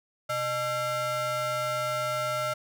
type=ring-modulated tone; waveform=square; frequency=370 Hz; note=F#4; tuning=in tune; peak=-25 dBFS; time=0.29-2.54 s; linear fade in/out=10 ms; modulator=982 Hz; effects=none